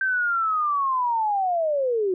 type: linear sweep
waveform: sine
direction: down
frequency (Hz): 1568 to 355.6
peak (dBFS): -20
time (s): 0.01-2.14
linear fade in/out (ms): 2
effects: none